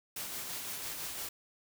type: noise with tremolo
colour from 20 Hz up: white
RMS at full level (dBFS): -39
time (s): 0.16-1.29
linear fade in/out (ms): 5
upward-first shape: sine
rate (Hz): 5.9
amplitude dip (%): 30
effects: none